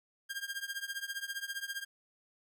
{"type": "tone with tremolo", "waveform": "sawtooth", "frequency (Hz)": 1608, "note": "G6", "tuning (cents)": 44, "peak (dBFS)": -30, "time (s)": [0.29, 1.85], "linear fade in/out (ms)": 20, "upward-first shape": "triangle", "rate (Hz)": 15, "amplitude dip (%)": 95, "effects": []}